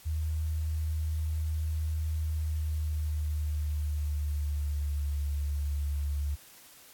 sine tone with pitch glide, 78.2 to 72.13 Hz, D#2 to D2, +9 to -31 cents, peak -28 dBFS, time 0.05-6.36 s, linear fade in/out 20 ms, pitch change -140 cents, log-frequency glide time 2.2-5.12 s, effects white hiss -54 dBFS RMS until 6.93 s + AAC 64 kbps

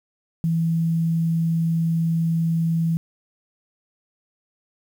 sine tone with quantisation, 164.81 Hz, E3, in tune, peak -18 dBFS, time 0.44-2.97 s, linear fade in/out 0 ms, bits 8, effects none

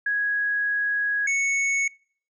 sine / square tone pair in turn, 1661.2 / 2212 Hz, G#6 / C#7, 0 / -4 cents, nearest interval perfect fourth, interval 496 cents, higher second, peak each -21 dBFS, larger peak neither, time 0.06-1.27 / 1.27-1.88 s, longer first, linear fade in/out 5 ms, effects noise-tail reverb RT60 0.5 s tail -24 dB re dry + resampled to 16000 Hz

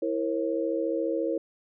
sine chord, A# diminished, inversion second, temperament equal with one note detuned, 329.6 / 466.2 / 540.5 Hz, E4 / A#4 / C#5, 0 / 0 / -44 cents, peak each -29 / -30 / -30 dBFS, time 0.02-1.38 s, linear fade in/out 5 ms, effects none

